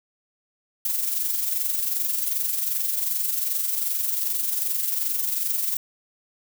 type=noise with amplitude modulation; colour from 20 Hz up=violet; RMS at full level=-23 dBFS; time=0.85-5.77 s; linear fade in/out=2 ms; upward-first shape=sine; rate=22.6 Hz; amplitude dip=50%; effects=none